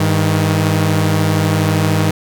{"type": "tone pair together", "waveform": "sawtooth", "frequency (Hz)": [100.96, 157.8], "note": ["G#2", "D#3"], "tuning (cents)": [-48, 25], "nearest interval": "minor sixth", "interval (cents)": 773, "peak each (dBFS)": -11, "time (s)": [0, 2.11], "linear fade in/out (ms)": 5, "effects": []}